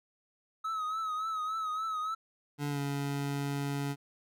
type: tone with vibrato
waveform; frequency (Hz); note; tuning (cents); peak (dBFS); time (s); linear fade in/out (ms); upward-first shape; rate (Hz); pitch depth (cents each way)
triangle; 1282; E6; -49; -30; 0.64-2.15; 10; triangle; 3.5; 65
type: tone with pitch glide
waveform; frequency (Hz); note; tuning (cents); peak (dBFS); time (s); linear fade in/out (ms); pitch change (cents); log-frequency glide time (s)
25% pulse; 144.9 to 141.18; D3 to C#3; -23 to +32; -28; 2.58-3.96; 50; -45; 2.69-2.79
effects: none